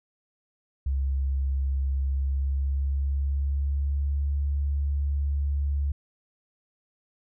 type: tone with pitch glide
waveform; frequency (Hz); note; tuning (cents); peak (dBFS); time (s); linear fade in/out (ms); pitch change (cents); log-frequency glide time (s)
sine; 67.7 to 70.94; C#2 to C#2; -40 to +41; -23; 0.86-5.92; 5; +81; 2-4.3
effects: none